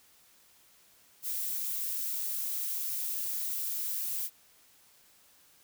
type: noise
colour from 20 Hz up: violet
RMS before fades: -34 dBFS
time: 1.22-4.3 s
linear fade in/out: 50 ms
effects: white hiss -62 dBFS RMS until 5.63 s